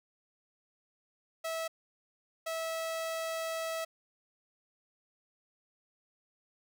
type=tone bursts at uneven times; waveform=sawtooth; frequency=651 Hz; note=E5; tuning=22 cents flat; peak=-30 dBFS; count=2; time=1.44-1.68 / 2.46-3.85 s; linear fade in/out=10 ms; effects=none